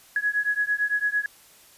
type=beating tone pair; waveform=sine; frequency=1672 / 1680.9 Hz; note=G#6 / G#6; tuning=+11 / +20 cents; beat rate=8.9 Hz; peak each=-25 dBFS; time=0.16-1.26 s; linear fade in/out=2 ms; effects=white hiss -53 dBFS RMS until 1.77 s + resampled to 32000 Hz